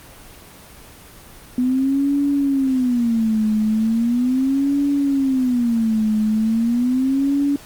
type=tone with vibrato; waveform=sine; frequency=246.9 Hz; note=B3; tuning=in tune; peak=-15 dBFS; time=1.58-7.56 s; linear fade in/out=2 ms; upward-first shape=sine; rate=0.38 Hz; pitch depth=240 cents each way; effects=pink hiss -42 dBFS RMS until 7.65 s + Opus 24 kbps